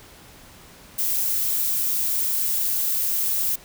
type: noise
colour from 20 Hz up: violet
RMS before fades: -23 dBFS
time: 0.98-3.56 s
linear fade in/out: 10 ms
effects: pink hiss -47 dBFS RMS until 3.64 s